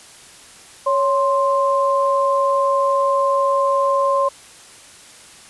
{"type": "tone pair together", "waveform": "sine", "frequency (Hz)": [555.7, 1049], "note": ["C#5", "C6"], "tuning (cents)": [4, 4], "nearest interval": "major seventh", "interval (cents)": 1100, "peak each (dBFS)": -17, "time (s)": [0.86, 4.29], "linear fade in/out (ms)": 10, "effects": ["white hiss -43 dBFS RMS until 5.49 s", "resampled to 24000 Hz"]}